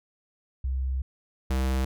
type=tone pair in turn; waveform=sine / square; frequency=65.41 / 65.41 Hz; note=C2 / C2; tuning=0 / 0 cents; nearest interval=unison; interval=0 cents; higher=neither; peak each=-25 / -24 dBFS; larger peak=second; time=0.64-1.02 / 1.5-1.85 s; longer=first; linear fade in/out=5 ms; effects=none